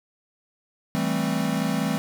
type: chord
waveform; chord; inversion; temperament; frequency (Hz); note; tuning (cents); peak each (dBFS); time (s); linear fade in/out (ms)
square; A minor seventh; second; equal; 164.81 / 196 / 220 / 261.6; E3 / G3 / A3 / C4; 0 / 0 / 0 / 0; -29; 0.95-1.98; 0
effects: none